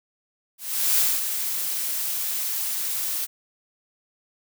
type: noise with ADSR envelope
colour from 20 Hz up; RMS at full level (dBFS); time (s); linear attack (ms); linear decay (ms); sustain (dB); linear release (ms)
blue; -19; 0.58-3.27; 400; 230; -8; 32
effects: none